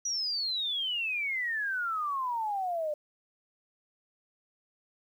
sine exponential sweep, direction down, 5890 to 587.3 Hz, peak -29 dBFS, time 0.05-2.94 s, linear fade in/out 5 ms, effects 10-bit

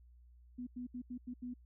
sine tone bursts at uneven times, 246.7 Hz, B3, 2 cents flat, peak -40 dBFS, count 6, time 0.58-0.67 / 0.76-0.87 / 0.94-1.02 / 1.1-1.18 / 1.27-1.34 / 1.42-1.54 s, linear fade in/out 10 ms, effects added 60 Hz sine -58 dBFS peak until 1.65 s

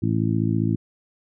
harmonic tone, 55 Hz, A1, in tune, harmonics 2 / 3 / 4 / 5 / 6, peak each -23 / -25 / -26 / -27 / -28 dBFS, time 0.02-0.76 s, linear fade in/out 10 ms, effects none

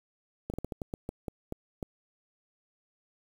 slowing click train, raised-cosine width 2 ms, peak -21 dBFS, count 11, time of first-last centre 0.5-1.828 s, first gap 38 ms, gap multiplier 1.26, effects 8-bit

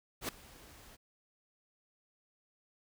pink noise with ADSR envelope, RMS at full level -35 dBFS, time 0.21-0.97 s, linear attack 77 ms, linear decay 4 ms, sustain -21 dB, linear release 24 ms, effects none

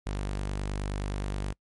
sawtooth tone, 49.5 Hz, G1, 18 cents sharp, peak -26 dBFS, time 0.06-1.53 s, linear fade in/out 10 ms, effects noise-tail reverb RT60 0.1 s tail -26 dB re dry + MP3 48 kbps

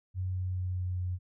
sine tone with pitch steps, 92.5 / 91.97 / 91.44 / 90.91 / 90.39 Hz, F#2 / F#2 / F#2 / F#2 / F#2, 0 / -10 / -20 / -30 / -40 cents, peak -30 dBFS, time 0.14-1.19 s, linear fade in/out 50 ms, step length 210 ms, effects none

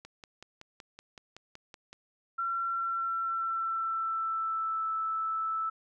click train, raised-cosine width 0.2 ms, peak -29 dBFS, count 11, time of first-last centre 0.05-1.93 s, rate 5.32 Hz
sine tone with pitch glide, 1360 to 1315.2 Hz, F6 to E6, -46 to -4 cents, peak -29 dBFS, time 2.38-5.7 s, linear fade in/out 10 ms, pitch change -58 cents, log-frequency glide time 2.66-4.9 s
effects none

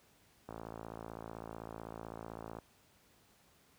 click train, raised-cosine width 1 ms, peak -30 dBFS, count 118, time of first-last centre 0.49-2.587 s, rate 55.8 Hz, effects pink hiss -67 dBFS RMS until 3.78 s + high-pass 60 Hz 12 dB/octave

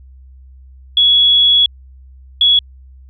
sine tone bursts at uneven times, 3365 Hz, G#7, 22 cents sharp, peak -7 dBFS, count 2, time 0.97-1.66 / 2.41-2.59 s, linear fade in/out 2 ms, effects added 65 Hz sine -37 dBFS peak until 3.09 s

